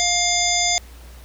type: harmonic tone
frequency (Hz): 705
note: F5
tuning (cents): +16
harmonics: 1 / 3 / 5 / 7 / 9 / 10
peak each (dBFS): -24 / -24 / -24 / -24 / -24 / -24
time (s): 0-0.78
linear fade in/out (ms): 0
effects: added 60 Hz sine -39 dBFS peak until 1.24 s + pink hiss -48 dBFS RMS until 1.24 s